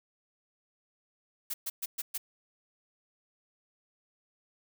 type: noise bursts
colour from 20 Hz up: blue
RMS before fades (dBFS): -34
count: 5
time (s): 1.5-2.18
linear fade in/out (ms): 10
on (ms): 40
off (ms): 120
effects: none